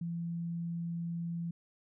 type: tone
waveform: sine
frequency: 169.3 Hz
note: E3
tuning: 46 cents sharp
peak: -34 dBFS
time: 0.01-1.51 s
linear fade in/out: 5 ms
effects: none